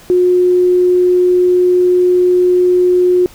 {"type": "tone", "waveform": "sine", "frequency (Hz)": 360.6, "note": "F#4", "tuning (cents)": -45, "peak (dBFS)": -7, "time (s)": [0.1, 3.26], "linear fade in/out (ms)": 0, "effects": ["pink hiss -40 dBFS RMS until 3.34 s"]}